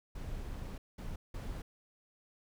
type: noise bursts at uneven times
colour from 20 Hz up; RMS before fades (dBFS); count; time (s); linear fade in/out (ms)
brown; -41; 3; 0.15-0.78 / 0.98-1.16 / 1.34-1.62; 5
effects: none